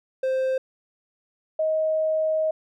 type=tone pair in turn; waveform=triangle / sine; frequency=523.3 / 629.5 Hz; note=C5 / D#5; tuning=0 / +20 cents; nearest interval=minor third; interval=320 cents; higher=second; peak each=-19 / -20 dBFS; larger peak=first; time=0.23-0.58 / 1.59-2.51 s; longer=second; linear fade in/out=5 ms; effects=none